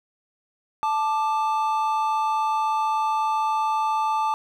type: tone pair together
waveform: triangle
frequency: 876.4 / 1184 Hz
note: A5 / D6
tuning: -7 / +14 cents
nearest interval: perfect fourth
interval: 521 cents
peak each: -20 / -24 dBFS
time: 0.83-4.34 s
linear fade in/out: 0 ms
effects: none